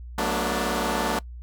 10% pulse chord, B minor seventh, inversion second, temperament equal with one note detuned, 185 / 220 / 240.6 / 293.7 Hz, F#3 / A3 / B3 / D4, 0 / 0 / -45 / 0 cents, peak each -21 dBFS, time 0.18-1.19 s, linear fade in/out 2 ms, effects noise-tail reverb RT60 0.1 s tail -22 dB re dry + added 60 Hz sine -36 dBFS peak until 1.42 s

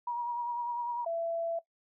sine tone with vibrato, 955 Hz, A#5, 42 cents sharp, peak -31 dBFS, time 0.07-1.05 s, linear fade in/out 5 ms, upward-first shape sine, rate 10 Hz, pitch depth 24 cents each way
sine tone, 669 Hz, E5, 25 cents sharp, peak -30 dBFS, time 1.06-1.59 s, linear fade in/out 5 ms
effects noise-tail reverb RT60 0.1 s tail -17 dB re dry

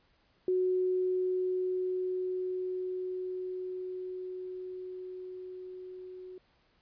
sine tone with level ramp, 368.4 Hz, F#4, 7 cents flat, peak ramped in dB -25 to -43 dBFS, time 0.48-6.38 s, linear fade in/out 2 ms, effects pink hiss -69 dBFS RMS until 6.81 s + resampled to 11025 Hz

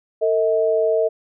sine tone pair together, 450.7 / 637.4 Hz, A4 / D#5, +42 / +42 cents, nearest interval tritone, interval 600 cents, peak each -18 dBFS, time 0.21-1.09 s, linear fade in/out 20 ms, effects none

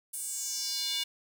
square tone with high-pass filter sweep, 321.2 Hz, E4, 45 cents flat, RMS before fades -34 dBFS, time 0.13-1.04 s, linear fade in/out 10 ms, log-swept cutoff 9900 to 3200 Hz, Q 3.6, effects none

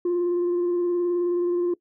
sine tone with vibrato, 350.9 Hz, F4, 8 cents sharp, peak -18 dBFS, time 0.05-1.74 s, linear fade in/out 5 ms, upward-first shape square, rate 19 Hz, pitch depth 16 cents each way, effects noise-tail reverb RT60 0.1 s tail -21 dB re dry + tanh soft clip ceiling -19 dBFS

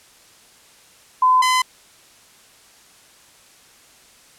sine / sawtooth tone pair in turn, 1018 / 1018 Hz, C6 / C6, -48 / -48 cents, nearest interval unison, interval 0 cents, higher neither, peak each -11 dBFS, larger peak neither, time 1.22-1.42 / 1.42-1.62 s, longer neither, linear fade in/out 5 ms, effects white hiss -50 dBFS RMS until 4.38 s + low-pass 10000 Hz 12 dB/octave

